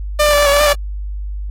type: tone with pitch steps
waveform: sawtooth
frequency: 598 / 593 / 581 / 585 / 564 / 578 / 597 / 579 Hz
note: D5 / D5 / D5 / D5 / C#5 / D5 / D5 / D5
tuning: +31 / +17 / -19 / -7 / +30 / -28 / +28 / -25 cents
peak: -6 dBFS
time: 0.19-0.734 s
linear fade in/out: 10 ms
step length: 68 ms
effects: added 50 Hz sine -21 dBFS peak until 1.5 s + AAC 48 kbps